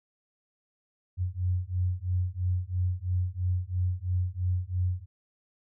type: beating tone pair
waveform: sine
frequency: 89.3 / 92.3 Hz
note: F2 / F#2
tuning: +39 / -4 cents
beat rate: 3 Hz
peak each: -29 dBFS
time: 1.17-5.06 s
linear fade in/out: 50 ms
effects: none